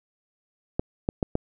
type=clicks; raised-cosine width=2 ms; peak=-10 dBFS; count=4; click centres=0.795 / 1.089 / 1.228 / 1.354 s; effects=none